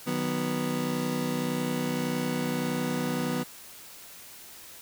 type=chord; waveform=30% pulse; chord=B major; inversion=first; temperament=just; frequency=154.34 / 185.21 / 246.9 Hz; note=D#3 / F#3 / B3; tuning=-14 / +2 / 0 cents; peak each=-31 / -31 / -27 dBFS; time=0.06-3.44 s; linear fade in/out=20 ms; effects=white hiss -47 dBFS RMS until 4.81 s